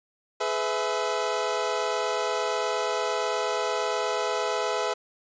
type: tone cluster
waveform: 25% pulse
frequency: 422.5 / 501 / 658 Hz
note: G#4 / B4 / E5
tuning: +30 / +25 / -3 cents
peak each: -26 dBFS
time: 0.4-4.94 s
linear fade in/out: 10 ms
effects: resampled to 16000 Hz